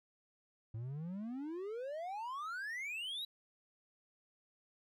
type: exponential sweep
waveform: triangle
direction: up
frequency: 107.2 to 3960 Hz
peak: -38 dBFS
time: 0.74-3.25 s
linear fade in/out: 5 ms
effects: none